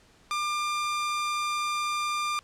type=tone; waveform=sawtooth; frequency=1196 Hz; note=D6; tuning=31 cents sharp; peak=-23 dBFS; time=0.31-2.39 s; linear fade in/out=0 ms; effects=pink hiss -59 dBFS RMS until 2.43 s + low-pass 8000 Hz 12 dB/octave